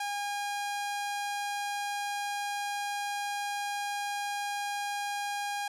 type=tone; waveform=sawtooth; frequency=814 Hz; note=G#5; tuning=35 cents flat; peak=-28 dBFS; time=0-5.68 s; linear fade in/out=5 ms; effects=low-pass 12000 Hz 12 dB/octave